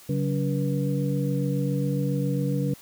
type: tone cluster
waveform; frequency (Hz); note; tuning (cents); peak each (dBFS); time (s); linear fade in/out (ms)
sine; 140.8 / 188.1 / 283.8 / 483.2; C#3 / F#3 / C#4 / B4; +27 / +29 / +41 / -38; -25 / -29 / -30 / -32; 0.09-2.74; 5
effects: white hiss -50 dBFS RMS until 2.81 s